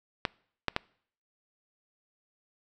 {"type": "clicks", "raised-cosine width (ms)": 0.3, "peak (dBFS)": [-10, -10, -10], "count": 3, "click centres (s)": [0.252, 0.683, 0.764], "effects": ["noise-tail reverb RT60 0.6 s tail -25 dB re dry"]}